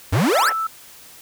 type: exponential sweep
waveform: square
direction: up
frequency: 82.7 to 1915 Hz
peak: -16 dBFS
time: 0.12-0.5 s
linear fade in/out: 10 ms
type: band-pass noise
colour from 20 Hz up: pink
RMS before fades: -29 dBFS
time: 0.13-0.53 s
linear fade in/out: 10 ms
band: 500 to 2100 Hz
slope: 24 dB/octave
type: tone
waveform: sine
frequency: 1318.5 Hz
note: E6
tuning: in tune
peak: -20 dBFS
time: 0.35-0.67 s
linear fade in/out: 5 ms
effects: white hiss -44 dBFS RMS until 1.21 s